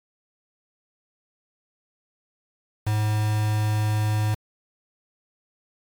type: tone with quantisation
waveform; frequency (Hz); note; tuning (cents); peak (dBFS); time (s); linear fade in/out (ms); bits
triangle; 106.7; G#2; +47; -18; 2.86-4.35; 10; 5
effects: MP3 96 kbps